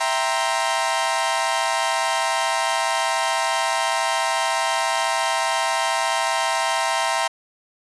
sawtooth chord, C dominant seventh, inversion first, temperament equal, 659.3 / 784 / 932.3 / 1046.5 Hz, E5 / G5 / Bb5 / C6, 0 / 0 / 0 / 0 cents, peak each -22 / -22 / -20 / -23 dBFS, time 0-7.28 s, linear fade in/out 10 ms, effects resampled to 24000 Hz + 7-bit

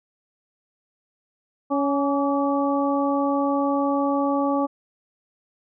harmonic tone with a mistuned harmonic, 280 Hz, C#4, 18 cents sharp, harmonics 1 / 2 / 3 / 4, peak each -22 / -25 / -27 / -28 dBFS, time 1.7-4.67 s, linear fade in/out 20 ms, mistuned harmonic 4, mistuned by +40 cents, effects none

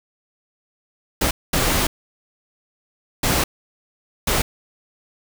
pink noise bursts at uneven times, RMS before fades -19 dBFS, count 4, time 1.21-1.31 / 1.53-1.87 / 3.23-3.44 / 4.27-4.42 s, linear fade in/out 5 ms, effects none

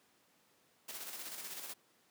white noise with tremolo, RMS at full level -44 dBFS, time 0.88-1.74 s, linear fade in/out 10 ms, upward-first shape square, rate 16 Hz, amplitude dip 40%, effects pink hiss -70 dBFS RMS until 2.1 s + high-pass 200 Hz 12 dB/octave

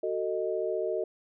sine chord, D# diminished, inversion first, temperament just, 373.4 / 448 / 622.3 Hz, F#4 / A4 / D#5, +16 / +31 / 0 cents, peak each -32 dBFS, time 0.03-1.04 s, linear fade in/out 5 ms, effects none

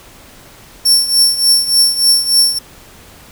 sawtooth tone with tremolo, 5440 Hz, F8, 46 cents flat, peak -3 dBFS, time 0.85-2.59 s, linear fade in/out 10 ms, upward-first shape triangle, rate 3.4 Hz, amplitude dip 80%, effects pink hiss -40 dBFS RMS until 3.31 s

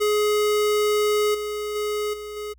square tone with level steps, 420 Hz, G#4, 19 cents sharp, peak -19 / -27 / -24 / -33 / -30 dBFS, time 0-2.54 s, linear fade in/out 20 ms, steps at 1.34 / 1.75 / 2.13 / 2.36 s, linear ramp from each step 10 ms, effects added 60 Hz sine -51 dBFS peak until 2.58 s

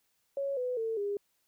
sine tone with pitch steps, 554.4 / 499.7 / 450.3 / 405.8 Hz, C#5 / B4 / A4 / G#4, 0 / +20 / +40 / -40 cents, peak -30 dBFS, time 0.37-1.17 s, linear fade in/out 2 ms, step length 200 ms, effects white hiss -75 dBFS RMS until 1.47 s

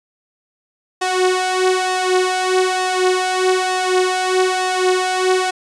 sawtooth tone with flanger, 370 Hz, F#4, in tune, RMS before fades -17 dBFS, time 1.01-5.51 s, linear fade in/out 10 ms, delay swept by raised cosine 1.1 to 4 ms, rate 1.1 Hz, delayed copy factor +0.7, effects resampled to 22050 Hz

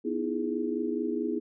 sine chord, E major seventh, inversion second, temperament equal with one note detuned, 246.9 / 311.1 / 335.8 / 415.3 Hz, B3 / D#4 / E4 / G#4, 0 / 0 / +32 / 0 cents, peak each -33 dBFS, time 0.04-1.4 s, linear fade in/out 20 ms, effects none

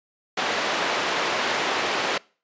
pink band-pass noise, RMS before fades -25 dBFS, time 0.37-2.18 s, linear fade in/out 5 ms, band 460 to 3900 Hz, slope 12 dB/octave, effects noise-tail reverb RT60 0.4 s tail -25 dB re dry + resampled to 16000 Hz

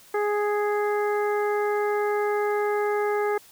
harmonic tone, 415.3 Hz, G#4, in tune, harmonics 1 / 2 / 3 / 4 / 5, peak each -23 / -29 / -33 / -35 / -37 dBFS, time 0.14-3.38 s, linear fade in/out 5 ms, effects white hiss -52 dBFS RMS until 3.51 s

